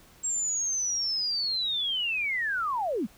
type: linear sweep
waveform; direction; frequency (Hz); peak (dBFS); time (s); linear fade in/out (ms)
sine; down; 7570 to 170; -26; 0.23-3.07; 20
effects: pink hiss -56 dBFS RMS until 3.17 s